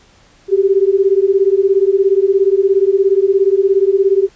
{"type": "beating tone pair", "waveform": "sine", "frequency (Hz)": [382, 399], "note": ["G4", "G4"], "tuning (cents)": [-45, 31], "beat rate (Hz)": 17, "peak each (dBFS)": -12, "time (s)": [0.48, 4.29], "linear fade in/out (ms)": 50, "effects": ["pink hiss -49 dBFS RMS until 4.35 s", "resampled to 16000 Hz"]}